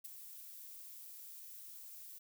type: noise with ADSR envelope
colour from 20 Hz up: violet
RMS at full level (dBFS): -45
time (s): 0.04-2.19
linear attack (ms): 13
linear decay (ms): 14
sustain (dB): -7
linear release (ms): 13
effects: none